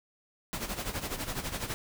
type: noise with tremolo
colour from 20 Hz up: pink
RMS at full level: -33 dBFS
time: 0.53-1.74 s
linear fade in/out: 0 ms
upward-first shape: sine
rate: 12 Hz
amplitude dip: 70%
effects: none